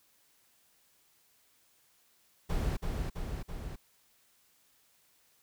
brown noise with echo, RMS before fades -31 dBFS, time 2.49-2.77 s, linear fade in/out 10 ms, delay 330 ms, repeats 3, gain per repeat -3 dB, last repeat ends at 3.76 s, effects white hiss -68 dBFS RMS until 5.42 s

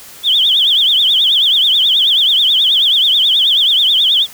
sine tone with vibrato, 3322 Hz, G#7, in tune, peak -8 dBFS, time 0.23-4.27 s, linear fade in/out 50 ms, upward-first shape triangle, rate 9.3 Hz, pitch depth 210 cents each way, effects white hiss -36 dBFS RMS until 4.33 s

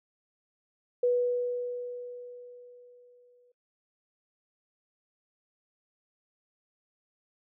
sine tone with exponential decay, 490 Hz, B4, 14 cents flat, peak -21 dBFS, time 1.03-3.52 s, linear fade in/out 5 ms, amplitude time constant 540 ms, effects noise-tail reverb RT60 0.1 s tail -23 dB re dry

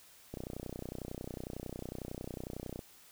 click train, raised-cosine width 2 ms, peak -27 dBFS, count 77, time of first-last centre 0.34-2.792 s, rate 31 Hz, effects white hiss -59 dBFS RMS until 3.11 s

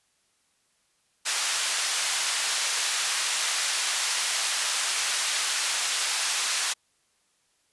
white band-pass noise, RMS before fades -27 dBFS, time 1.25-6.74 s, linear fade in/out 20 ms, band 1000 to 8000 Hz, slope 12 dB/octave, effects white hiss -69 dBFS RMS until 7.72 s + resampled to 24000 Hz

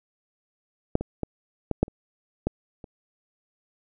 clicks, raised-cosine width 2 ms, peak -6 / -17 / -14 / -11 / -6 / -29 / -10 / -27 dBFS, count 8, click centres 0.954 / 1.01 / 1.233 / 1.713 / 1.83 / 1.881 / 2.47 / 2.842 s, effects none

